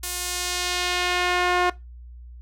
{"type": "tone with band-pass filter sweep", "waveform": "sawtooth", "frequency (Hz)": 357.9, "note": "F4", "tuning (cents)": 42, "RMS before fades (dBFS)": -24, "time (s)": [0.03, 1.7], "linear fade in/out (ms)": 5, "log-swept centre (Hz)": [11000, 1200], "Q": 0.83, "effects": ["noise-tail reverb RT60 0.2 s tail -20 dB re dry", "added 60 Hz sine -39 dBFS peak until 2.41 s"]}